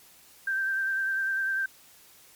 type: tone with vibrato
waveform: sine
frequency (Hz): 1568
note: G6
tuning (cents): 0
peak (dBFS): -25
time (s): 0.47-1.66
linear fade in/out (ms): 5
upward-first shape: sine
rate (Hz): 10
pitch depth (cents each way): 25
effects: white hiss -55 dBFS RMS until 2.35 s + MP3 96 kbps